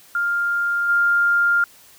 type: tone with level steps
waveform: sine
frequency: 1401 Hz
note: F6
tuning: 5 cents sharp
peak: -18 / -14 dBFS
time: 0.15-1.64 s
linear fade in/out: 2 ms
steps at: 0.88 s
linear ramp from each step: 20 ms
effects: white hiss -49 dBFS RMS until 1.98 s